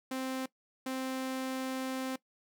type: tone bursts at uneven times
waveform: sawtooth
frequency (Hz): 261.5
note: C4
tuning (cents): -1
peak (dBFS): -30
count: 2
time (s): 0.11-0.46 / 0.86-2.16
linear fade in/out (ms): 5
effects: noise-tail reverb RT60 0.1 s tail -19 dB re dry